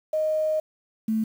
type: tone pair in turn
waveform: sine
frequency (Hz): 622.3 / 220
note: D#5 / A3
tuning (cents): 0 / 0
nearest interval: octave + tritone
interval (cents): 1800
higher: first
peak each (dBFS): -21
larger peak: neither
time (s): 0.13-0.6 / 1.08-1.24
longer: first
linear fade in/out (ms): 5
effects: 8-bit